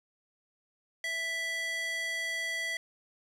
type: tone with high-pass filter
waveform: square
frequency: 659.3 Hz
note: E5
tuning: in tune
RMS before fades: -34 dBFS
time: 1.04-2.77 s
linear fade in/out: 2 ms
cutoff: 1800 Hz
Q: 2.2
effects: low-pass 11000 Hz 12 dB/octave + 10-bit